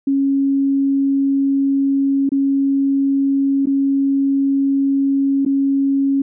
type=tone with dropouts; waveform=sine; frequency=275 Hz; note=C#4; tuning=14 cents flat; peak=-13 dBFS; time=0.07-6.22 s; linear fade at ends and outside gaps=5 ms; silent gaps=2.292-2.318 / 3.658-3.669 / 5.451-5.461 s; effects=none